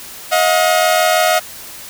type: tone pair together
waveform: sawtooth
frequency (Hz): 632 / 718.2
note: D#5 / F5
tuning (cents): +27 / +48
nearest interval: major second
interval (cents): 221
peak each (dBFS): -10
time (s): 0.31-1.4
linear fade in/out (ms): 20
effects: white hiss -33 dBFS RMS until 1.89 s